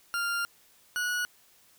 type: tone pair in turn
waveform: 40% pulse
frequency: 1396.9 / 1462 Hz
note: F6 / F#6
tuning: 0 / -21 cents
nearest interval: minor second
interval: 79 cents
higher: second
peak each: -27 dBFS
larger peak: neither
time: 0.14-0.45 / 0.96-1.25 s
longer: first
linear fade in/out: 0 ms
effects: white hiss -61 dBFS RMS until 1.78 s